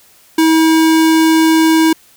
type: tone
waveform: square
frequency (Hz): 321.1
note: E4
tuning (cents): -45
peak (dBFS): -8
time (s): 0.38-1.93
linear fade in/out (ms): 5
effects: white hiss -47 dBFS RMS until 2.16 s